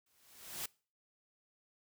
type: noise with exponential growth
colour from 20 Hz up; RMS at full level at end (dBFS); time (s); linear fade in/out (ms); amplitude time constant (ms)
white; -38; 0.06-0.66; 5; 130
effects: noise-tail reverb RT60 0.4 s tail -24 dB re dry